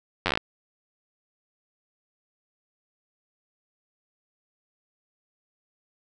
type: slowing click train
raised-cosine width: 0.3 ms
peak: -7 dBFS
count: 9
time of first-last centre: 0.26-0.374 s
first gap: 10 ms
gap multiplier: 1.1
effects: none